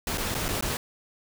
pink noise with dropouts, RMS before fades -29 dBFS, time 0.07-0.77 s, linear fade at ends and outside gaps 2 ms, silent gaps 0.175-0.18 / 0.344-0.349 / 0.483-0.487 / 0.61-0.624 s, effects none

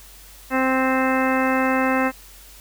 harmonic tone, 261.6 Hz, C4, in tune, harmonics 1 / 2 / 3 / 4 / 5 / 6 / 7 / 8 / 10, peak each -21 / -24 / -26 / -27 / -28 / -29 / -29 / -30 / -31 dBFS, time 0.5-2.12 s, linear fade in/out 50 ms, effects added 47 Hz sine -46 dBFS peak until 2.6 s + white hiss -46 dBFS RMS until 2.6 s

